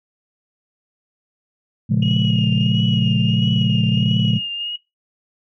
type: chord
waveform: sine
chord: Bb minor seventh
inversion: none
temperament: equal with one note detuned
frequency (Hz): 116.54 / 138.59 / 174.61 / 211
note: Bb2 / Db3 / F3 / Ab3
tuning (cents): 0 / 0 / 0 / +28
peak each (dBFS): -19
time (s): 1.89-4.39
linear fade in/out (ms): 20
type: tone with vibrato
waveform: sine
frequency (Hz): 2868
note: F7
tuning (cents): +45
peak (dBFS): -23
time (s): 2.02-4.76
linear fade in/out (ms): 5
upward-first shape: triangle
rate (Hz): 1.5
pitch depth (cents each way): 45
effects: noise-tail reverb RT60 0.2 s tail -17 dB re dry + tanh soft clip ceiling -7 dBFS